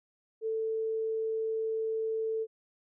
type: tone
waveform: sine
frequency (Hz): 443.6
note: A4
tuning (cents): +14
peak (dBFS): -29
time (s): 0.41-2.47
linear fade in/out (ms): 50
effects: none